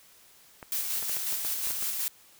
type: clicks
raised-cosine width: 0.5 ms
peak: -26 dBFS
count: 9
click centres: 0.628 / 1.027 / 1.095 / 1.168 / 1.326 / 1.449 / 1.672 / 1.707 / 1.825 s
type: noise with tremolo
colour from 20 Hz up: blue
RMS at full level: -30 dBFS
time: 0.72-2.08 s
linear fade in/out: 0 ms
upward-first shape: square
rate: 5.5 Hz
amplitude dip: 30%
effects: white hiss -57 dBFS RMS until 2.39 s